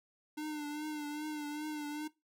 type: tone with vibrato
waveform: square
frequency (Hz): 300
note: D4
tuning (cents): +37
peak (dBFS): -38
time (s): 0.37-2.08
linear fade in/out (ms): 10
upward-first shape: triangle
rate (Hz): 2.5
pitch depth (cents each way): 49
effects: noise-tail reverb RT60 0.2 s tail -18 dB re dry